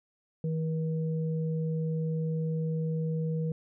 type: tone pair together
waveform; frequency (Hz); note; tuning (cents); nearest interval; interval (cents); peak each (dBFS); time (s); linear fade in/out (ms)
sine; 160 / 479.5; D#3 / A#4; +49 / +49; octave + perfect fifth; 1900; -28 / -37; 0.44-3.52; 2
effects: none